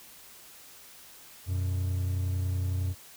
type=tone pair together; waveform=triangle; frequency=91 / 121.91 Hz; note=F#2 / B2; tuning=-28 / -22 cents; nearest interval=perfect fourth; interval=506 cents; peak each=-25 / -36 dBFS; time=1.46-2.95 s; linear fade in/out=50 ms; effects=white hiss -51 dBFS RMS until 3.16 s